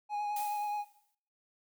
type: tone with vibrato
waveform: triangle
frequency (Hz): 830.6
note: G#5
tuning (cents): 0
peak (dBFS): -30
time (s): 0.09-0.85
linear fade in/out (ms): 50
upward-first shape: sine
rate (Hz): 9.4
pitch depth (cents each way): 17
type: noise with exponential decay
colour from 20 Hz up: blue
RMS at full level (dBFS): -41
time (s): 0.36-1.15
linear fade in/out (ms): 5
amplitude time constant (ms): 170
effects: noise-tail reverb RT60 0.6 s tail -21 dB re dry